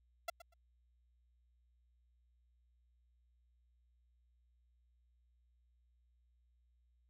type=tone with echo; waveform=sawtooth; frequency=680 Hz; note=F5; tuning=46 cents flat; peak=-33 dBFS; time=0.28-0.3 s; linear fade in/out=5 ms; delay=120 ms; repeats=2; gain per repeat=-15 dB; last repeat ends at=0.54 s; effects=added 60 Hz sine -70 dBFS peak until 7.09 s